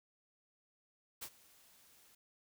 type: noise with ADSR envelope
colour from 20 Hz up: white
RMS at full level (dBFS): -43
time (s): 1.21-2.15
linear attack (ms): 18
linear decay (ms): 64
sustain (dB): -22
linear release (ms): 4
effects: none